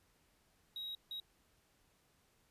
triangle tone bursts at uneven times, 3815 Hz, A#7, 39 cents sharp, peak -40 dBFS, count 2, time 0.76-0.95 / 1.11-1.2 s, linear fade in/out 2 ms, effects pink hiss -73 dBFS RMS until 2.5 s + resampled to 32000 Hz

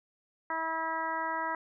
harmonic tone, 323.7 Hz, E4, 31 cents flat, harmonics 1 / 2 / 3 / 4 / 5 / 6, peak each -44 / -40 / -33 / -38 / -39 / -40 dBFS, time 0.5-1.55 s, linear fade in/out 2 ms, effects none

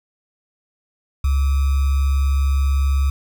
sine tone with sample-and-hold, 68.8 Hz, C#2, 12 cents flat, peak -14 dBFS, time 1.24-3.1 s, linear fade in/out 5 ms, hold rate 1225 Hz, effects none

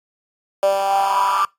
10% pulse tone with high-pass filter sweep, 196 Hz, G3, in tune, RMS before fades -18 dBFS, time 0.63-1.45 s, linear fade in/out 0 ms, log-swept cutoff 580 to 1200 Hz, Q 8.6, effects noise-tail reverb RT60 0.2 s tail -23 dB re dry + AAC 48 kbps

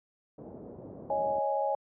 pink low-pass noise, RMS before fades -42 dBFS, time 0.38-1.39 s, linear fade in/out 5 ms, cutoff 650 Hz, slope 24 dB/octave
sine chord, C# suspended second, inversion none, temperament equal with one note detuned, 554.4 / 629.1 / 830.6 Hz, C#5 / D#5 / G#5, 0 / +19 / 0 cents, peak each -31 / -33 / -30 dBFS, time 1.1-1.75 s, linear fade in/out 2 ms
effects high-pass 150 Hz 12 dB/octave

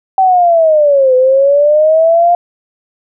sine linear two-way sweep, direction down then up, 771 to 505 to 704 Hz, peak -5 dBFS, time 0.18-2.35 s, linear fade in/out 2 ms, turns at 1.15 s, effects none

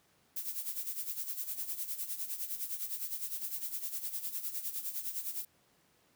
violet noise with tremolo, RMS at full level -36 dBFS, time 0.36-5.45 s, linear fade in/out 5 ms, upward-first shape sine, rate 9.8 Hz, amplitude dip 70%, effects pink hiss -69 dBFS RMS until 6.15 s + high-pass 100 Hz 12 dB/octave

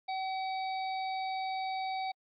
harmonic tone, 761 Hz, F#5, 48 cents sharp, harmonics 1 / 3 / 5 / 6, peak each -33 / -43 / -47 / -49 dBFS, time 0.08-2.12 s, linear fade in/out 10 ms, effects AAC 64 kbps

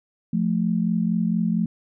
sine tone pair together, 175.4 / 219.7 Hz, F3 / A3, +8 / -2 cents, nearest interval major third, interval 390 cents, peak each -22 dBFS, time 0.33-1.66 s, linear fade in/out 5 ms, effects none

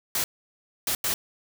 white noise bursts at uneven times, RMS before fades -26 dBFS, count 3, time 0.15-0.24 / 0.87-0.95 / 1.04-1.14 s, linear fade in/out 2 ms, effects none

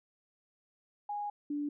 sine tone pair in turn, 825 / 291.7 Hz, G#5 / D4, -12 / -12 cents, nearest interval octave + tritone, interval 1800 cents, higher first, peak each -34 / -32 dBFS, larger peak second, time 1.09-1.3 / 1.5-1.69 s, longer first, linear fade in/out 5 ms, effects none

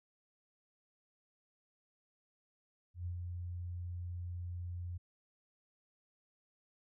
sine tone with ADSR envelope, 88 Hz, F2, 14 cents sharp, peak -36 dBFS, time 2.94-4.98 s, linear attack 120 ms, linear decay 95 ms, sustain -3 dB, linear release 12 ms, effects none

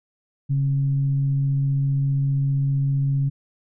sine tone with frequency modulation, 138.59 Hz, C#3, in tune, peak -18 dBFS, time 0.49-3.3 s, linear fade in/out 20 ms, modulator 131 Hz, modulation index 0.22, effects none

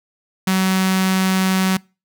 sawtooth tone with notch filter, 188.5 Hz, F#3, 32 cents sharp, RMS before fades -17 dBFS, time 0.47-1.77 s, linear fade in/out 5 ms, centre 470 Hz, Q 0.67, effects noise-tail reverb RT60 0.3 s tail -25 dB re dry

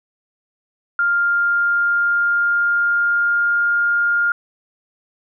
sine tone with pitch glide, 1400 to 1410.6 Hz, F6 to F6, +4 to +17 cents, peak -14 dBFS, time 0.99-4.32 s, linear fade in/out 2 ms, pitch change +13 cents, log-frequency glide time 1.13-3.73 s, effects none

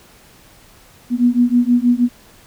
sine beating tone pair, 240 / 246.3 Hz, B3 / B3, -49 / -5 cents, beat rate 6.3 Hz, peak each -14 dBFS, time 1.1-2.09 s, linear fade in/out 50 ms, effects pink hiss -47 dBFS RMS until 2.46 s

